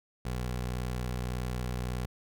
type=tone; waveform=20% pulse; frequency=61.74 Hz; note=B1; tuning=in tune; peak=-27 dBFS; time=0.25-2.06 s; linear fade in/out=5 ms; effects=none